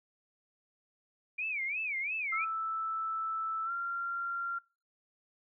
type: tone with vibrato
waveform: sine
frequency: 2349 Hz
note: D7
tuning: in tune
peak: -32 dBFS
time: 1.38-2.45 s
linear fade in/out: 10 ms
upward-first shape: sine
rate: 2.9 Hz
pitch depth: 200 cents each way
type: tone with pitch glide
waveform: sine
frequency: 1318 to 1381.1 Hz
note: E6 to F6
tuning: -1 to -20 cents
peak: -32 dBFS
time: 2.32-4.59 s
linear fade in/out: 10 ms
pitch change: +81 cents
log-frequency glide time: 3.65-3.71 s
effects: noise-tail reverb RT60 0.3 s tail -22 dB re dry